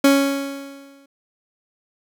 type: tone with exponential decay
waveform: 30% pulse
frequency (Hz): 277.2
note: C#4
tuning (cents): 0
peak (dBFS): -7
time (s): 0.04-1.06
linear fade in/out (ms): 5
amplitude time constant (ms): 220
effects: none